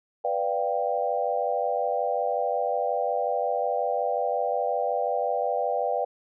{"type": "chord", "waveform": "sine", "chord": "G dominant seventh", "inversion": "first", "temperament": "equal", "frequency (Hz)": [493.9, 587.3, 698.5, 784], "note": ["B4", "D5", "F5", "G5"], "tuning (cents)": [0, 0, 0, 0], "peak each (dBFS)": -29, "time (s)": [0.24, 6.05], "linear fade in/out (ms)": 10, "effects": []}